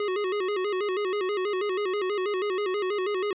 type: tone with vibrato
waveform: square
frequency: 391.8 Hz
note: G4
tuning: 1 cent flat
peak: -26 dBFS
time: 0-3.33 s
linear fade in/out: 2 ms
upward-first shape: square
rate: 6.2 Hz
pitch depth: 99 cents each way
effects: resampled to 8000 Hz